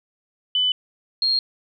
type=tone pair in turn; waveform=sine; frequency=3000 / 4243 Hz; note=F#7 / C8; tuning=+23 / +23 cents; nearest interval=tritone; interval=600 cents; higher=second; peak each=-17 dBFS; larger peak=neither; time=0.55-0.72 / 1.22-1.39 s; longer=neither; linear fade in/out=2 ms; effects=none